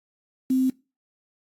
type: tone with quantisation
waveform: sine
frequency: 260 Hz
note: C4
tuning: 11 cents flat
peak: -18 dBFS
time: 0.5-0.7 s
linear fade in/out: 5 ms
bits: 7
effects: noise-tail reverb RT60 0.3 s tail -23 dB re dry + AAC 64 kbps